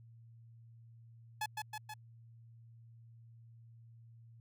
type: tone with echo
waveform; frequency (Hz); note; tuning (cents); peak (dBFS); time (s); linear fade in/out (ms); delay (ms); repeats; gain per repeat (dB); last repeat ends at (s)
sawtooth; 855; A5; -50; -31; 1.41-1.46; 5; 160; 3; -3; 1.94
effects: added 115 Hz sine -55 dBFS peak until 4.4 s